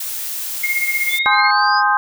blue noise, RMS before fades -25 dBFS, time 0-1.19 s, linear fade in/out 5 ms
sine tone with tremolo, 2139 Hz, C7, 38 cents sharp, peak -14 dBFS, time 0.63-1.51 s, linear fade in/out 10 ms, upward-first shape sine, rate 16 Hz, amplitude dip 65%
sine linear sweep, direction up, 3400 to 5090 Hz, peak -22 dBFS, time 1.08-1.83 s, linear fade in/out 50 ms
sine chord, Ab major seventh, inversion none, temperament equal, 830.6 / 1046.5 / 1244.5 / 1568 Hz, Ab5 / C6 / Eb6 / G6, 0 / 0 / 0 / 0 cents, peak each -17 / -18 / -19 / -17 dBFS, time 1.26-1.97 s, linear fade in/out 0 ms
effects none

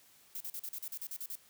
violet noise bursts, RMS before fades -41 dBFS, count 11, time 0.35-1.355 s, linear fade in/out 2 ms, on 55 ms, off 40 ms, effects white hiss -63 dBFS RMS until 1.49 s + high-pass 60 Hz 12 dB/octave

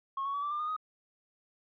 sine tone with pitch steps, 1087 / 1113.1 / 1139.7 / 1167 / 1195 / 1223.6 / 1253 Hz, C#6 / C#6 / C#6 / D6 / D6 / D#6 / D#6, -34 / +7 / +48 / -11 / +30 / -29 / +12 cents, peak -30 dBFS, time 0.17-0.765 s, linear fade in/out 5 ms, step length 85 ms, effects tanh soft clip ceiling -28 dBFS

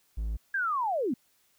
triangle tone, 54.5 Hz, A1, 16 cents flat, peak -27 dBFS, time 0.17-0.37 s, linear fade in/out 10 ms
sine linear sweep, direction down, 1643 to 210 Hz, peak -26 dBFS, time 0.54-1.14 s, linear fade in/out 5 ms
effects white hiss -68 dBFS RMS until 1.58 s

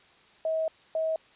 sine tone bursts at uneven times, 640 Hz, D#5, 49 cents sharp, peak -25 dBFS, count 2, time 0.45-0.68 / 0.95-1.16 s, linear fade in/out 2 ms, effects white hiss -58 dBFS RMS until 1.35 s + resampled to 8000 Hz

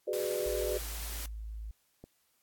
sine chord, G# half-diminished seventh, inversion third, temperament just, 373.8 / 415.3 / 498.4 / 598 Hz, F#4 / G#4 / B4 / D5, +18 / 0 / +16 / +31 cents, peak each -36 dBFS, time 0.07-0.78 s, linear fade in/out 10 ms
white noise, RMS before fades -42 dBFS, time 0.13-1.26 s, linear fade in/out 2 ms
sine tone, 54 Hz, A1, 32 cents flat, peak -38 dBFS, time 0.46-1.71 s, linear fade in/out 0 ms
click, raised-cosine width 2 ms, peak -34 dBFS, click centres 2.04 s
effects white hiss -73 dBFS RMS until 2.42 s + AAC 64 kbps

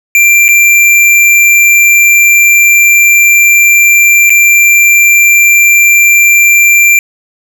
square tone with dropouts, 2365 Hz, D7, 12 cents sharp, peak -3 dBFS, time 0.15-6.99 s, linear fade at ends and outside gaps 1 ms, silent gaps 0.482-0.488 / 4.296-4.303 s, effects none

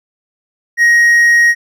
triangle tone, 1882 Hz, A#6, 16 cents sharp, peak -4 dBFS, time 0.77-1.55 s, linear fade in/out 50 ms, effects none

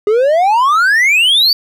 triangle exponential sweep, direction up, 404.1 to 4664 Hz, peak -6 dBFS, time 0.07-1.53 s, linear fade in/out 2 ms, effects none

